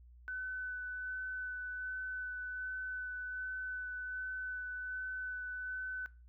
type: tone with vibrato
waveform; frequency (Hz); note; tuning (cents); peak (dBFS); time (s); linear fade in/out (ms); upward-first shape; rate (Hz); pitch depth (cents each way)
sine; 1505; F#6; +29; -38; 0.28-6.06; 0; sine; 1.3; 10
effects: noise-tail reverb RT60 0.3 s tail -19 dB re dry + added 60 Hz sine -55 dBFS peak until 6.28 s